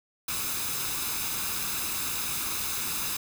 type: noise with comb filter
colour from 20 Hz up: white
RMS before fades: -31 dBFS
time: 0.28-3.17 s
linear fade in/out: 5 ms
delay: 0.79 ms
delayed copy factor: +0.55
effects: none